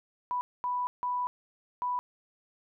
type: tone bursts at uneven times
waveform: sine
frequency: 987.8 Hz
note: B5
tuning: in tune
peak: -28 dBFS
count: 4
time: 0.31-0.41 / 0.64-0.87 / 1.03-1.27 / 1.82-1.99 s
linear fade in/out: 0 ms
effects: none